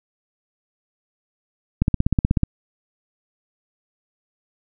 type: click train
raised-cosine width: 5 ms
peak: -4 dBFS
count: 11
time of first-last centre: 1.82-2.433 s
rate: 16.3 Hz
effects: none